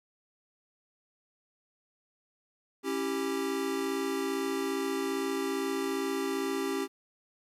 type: chord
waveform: square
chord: C# diminished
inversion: none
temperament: equal with one note detuned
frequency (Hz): 274.5 / 329.6 / 392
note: C#4 / E4 / G4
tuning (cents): -17 / 0 / 0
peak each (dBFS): -35 / -38 / -33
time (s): 2.83-6.88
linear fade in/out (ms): 50
effects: resampled to 32000 Hz + 11-bit